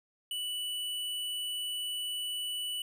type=tone; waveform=square; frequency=2964 Hz; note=F#7; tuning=2 cents sharp; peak=-34 dBFS; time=0.31-2.82 s; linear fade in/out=2 ms; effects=none